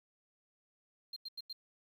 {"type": "tone bursts", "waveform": "sine", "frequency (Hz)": 4186, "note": "C8", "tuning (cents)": 0, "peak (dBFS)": -38, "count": 4, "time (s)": [1.13, 1.529], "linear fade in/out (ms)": 5, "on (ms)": 33, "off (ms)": 89, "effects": ["tanh soft clip ceiling -40 dBFS", "11-bit"]}